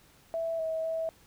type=tone with pitch steps; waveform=sine; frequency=659 / 643 / 650 Hz; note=E5 / E5 / E5; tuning=-1 / -43 / -24 cents; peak=-29 dBFS; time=0.34-1.09 s; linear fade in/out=0 ms; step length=250 ms; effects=pink hiss -60 dBFS RMS until 1.26 s

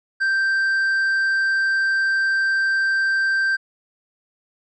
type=tone with hard clipping; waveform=sine; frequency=1568 Hz; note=G6; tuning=in tune; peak=-18 dBFS; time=0.2-3.57 s; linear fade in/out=20 ms; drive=3 dB; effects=resampled to 22050 Hz

